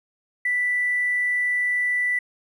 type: tone with hard clipping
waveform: triangle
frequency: 1975.5 Hz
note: B6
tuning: in tune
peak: -20 dBFS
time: 0.45-2.19 s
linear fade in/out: 5 ms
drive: 3 dB
effects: resampled to 22050 Hz